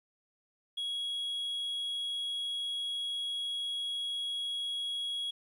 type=tone; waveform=sine; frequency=3322 Hz; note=G#7; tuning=in tune; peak=-30 dBFS; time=0.77-5.31 s; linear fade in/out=10 ms; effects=tanh soft clip ceiling -32 dBFS + 11-bit

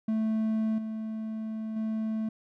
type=tone with level steps; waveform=triangle; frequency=219.6 Hz; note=A3; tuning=3 cents flat; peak=-23 / -30 / -26 dBFS; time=0.08-2.29 s; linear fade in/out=5 ms; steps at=0.78 / 1.76 s; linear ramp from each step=5 ms; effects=none

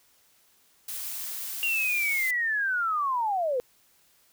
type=noise; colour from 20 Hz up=blue; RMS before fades=-35 dBFS; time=0.88-2.31 s; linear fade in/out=5 ms
type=linear sweep; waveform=sine; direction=down; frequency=2794 to 475.4 Hz; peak=-24 dBFS; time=1.63-3.6 s; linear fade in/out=0 ms
effects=white hiss -63 dBFS RMS until 4.32 s

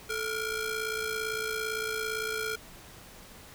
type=ring-modulated tone; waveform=sawtooth; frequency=932.3 Hz; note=A#5; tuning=in tune; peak=-24 dBFS; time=0.09-2.56 s; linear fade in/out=10 ms; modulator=495 Hz; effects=pink hiss -50 dBFS RMS until 3.54 s

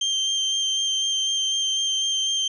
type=tone with vibrato; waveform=35% pulse; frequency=3156 Hz; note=G7; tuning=11 cents sharp; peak=-19 dBFS; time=0.01-2.48 s; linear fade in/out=5 ms; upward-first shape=sine; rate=4 Hz; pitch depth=12 cents each way; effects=resampled to 24000 Hz

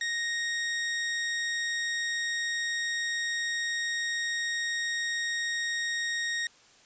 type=tone; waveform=sawtooth; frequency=1867 Hz; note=A#6; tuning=2 cents sharp; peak=-25 dBFS; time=0.01-6.47 s; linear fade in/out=2 ms; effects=white hiss -58 dBFS RMS until 6.85 s + resampled to 16000 Hz

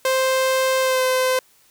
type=tone with pitch glide; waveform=sawtooth; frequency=523.3 to 514.3 Hz; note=C5 to C5; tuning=0 to -30 cents; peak=-13 dBFS; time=0.05-1.39 s; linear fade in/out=2 ms; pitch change=-30 cents; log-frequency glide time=0.81-1.02 s; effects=white hiss -56 dBFS RMS until 1.7 s

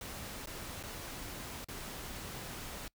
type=noise with dropouts; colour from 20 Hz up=pink; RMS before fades=-44 dBFS; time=0.01-2.88 s; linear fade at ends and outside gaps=2 ms; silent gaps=0.459-0.471 / 0.829-0.835 / 1.645-1.685 s; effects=noise-tail reverb RT60 0.1 s tail -24 dB re dry

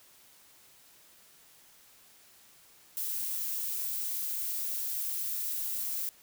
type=noise; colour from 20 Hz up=violet; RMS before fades=-34 dBFS; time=2.97-6.09 s; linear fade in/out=0 ms; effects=white hiss -59 dBFS RMS until 6.22 s

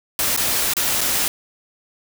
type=noise with dropouts; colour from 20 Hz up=white; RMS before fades=-20 dBFS; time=0.19-1.28 s; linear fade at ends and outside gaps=1 ms; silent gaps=0.364-0.374 / 0.736-0.767 / 1.008-1.013 s; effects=none

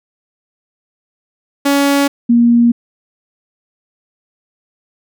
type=tone pair in turn; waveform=sawtooth / sine; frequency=281.2 / 236.5 Hz; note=C#4 / A#3; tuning=+25 / +25 cents; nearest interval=minor third; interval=300 cents; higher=first; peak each=-6 dBFS; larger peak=neither; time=1.65-2.08 / 2.29-2.72 s; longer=neither; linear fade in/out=10 ms; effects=none

